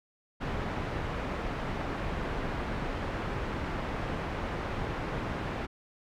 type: low-pass noise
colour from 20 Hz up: pink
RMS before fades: -34 dBFS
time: 0.4-5.67 s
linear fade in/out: 20 ms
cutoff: 1900 Hz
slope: 12 dB/octave
effects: none